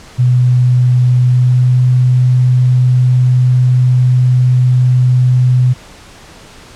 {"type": "tone with pitch glide", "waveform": "sine", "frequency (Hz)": [124.6, 125.97], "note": ["B2", "B2"], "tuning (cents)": [16, 35], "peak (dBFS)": -6, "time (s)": [0.18, 5.74], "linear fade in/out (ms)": 20, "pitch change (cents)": 19, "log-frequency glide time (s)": [1.21, 1.82], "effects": ["pink hiss -37 dBFS RMS until 6.75 s", "low-pass 8000 Hz 12 dB/octave"]}